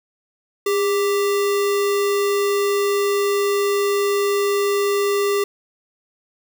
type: tone with sample-and-hold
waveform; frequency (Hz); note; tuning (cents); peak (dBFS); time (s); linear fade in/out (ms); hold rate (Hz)
sine; 404.7; G#4; -45; -16; 0.66-5.44; 5; 1575
effects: none